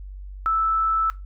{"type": "tone", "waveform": "sine", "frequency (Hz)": 1316, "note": "E6", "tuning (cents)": -3, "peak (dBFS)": -18, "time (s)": [0.46, 1.1], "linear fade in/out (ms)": 0, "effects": ["noise-tail reverb RT60 0.2 s tail -18 dB re dry", "added 48 Hz sine -34 dBFS peak until 1.25 s"]}